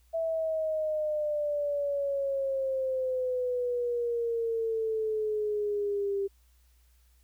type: exponential sweep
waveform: sine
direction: down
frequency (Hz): 659 to 393.8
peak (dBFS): -27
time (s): 0.13-6.28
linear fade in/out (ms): 20
effects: added 60 Hz sine -60 dBFS peak until 7.23 s + white hiss -70 dBFS RMS until 7.23 s